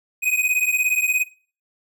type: beating tone pair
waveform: square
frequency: 2493 / 2510 Hz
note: D#7 / D#7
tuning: +3 / +15 cents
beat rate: 17 Hz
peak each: -22 dBFS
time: 0.22-1.24 s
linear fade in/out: 20 ms
effects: noise-tail reverb RT60 0.4 s tail -20 dB re dry